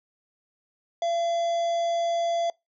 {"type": "harmonic tone", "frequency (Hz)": 680, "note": "F5", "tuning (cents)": -46, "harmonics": [1, 3, 5, 7, 9, 10], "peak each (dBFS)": [-23, -45, -40, -50, -48, -54], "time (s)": [1.02, 2.5], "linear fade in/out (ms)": 2, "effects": ["noise-tail reverb RT60 0.2 s tail -24 dB re dry"]}